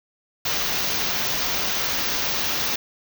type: band-stop noise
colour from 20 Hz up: white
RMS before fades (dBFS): -24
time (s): 0.45-2.76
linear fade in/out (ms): 5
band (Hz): 6600 to 15000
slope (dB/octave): 96
effects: none